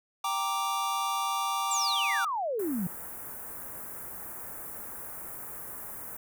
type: chord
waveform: square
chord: G minor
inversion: none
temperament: equal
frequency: 784 / 932.3 / 1174.7 Hz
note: G5 / Bb5 / D6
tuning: 0 / 0 / 0 cents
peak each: -35 / -35 / -31 dBFS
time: 0.24-2.25 s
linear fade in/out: 5 ms
type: exponential sweep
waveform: sine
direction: down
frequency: 7850 to 166.9 Hz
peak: -28 dBFS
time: 1.71-2.87 s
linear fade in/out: 2 ms
type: band-stop noise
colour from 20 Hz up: white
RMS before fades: -41 dBFS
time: 2.59-6.17 s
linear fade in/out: 5 ms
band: 1600 to 10000 Hz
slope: 24 dB/octave
effects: none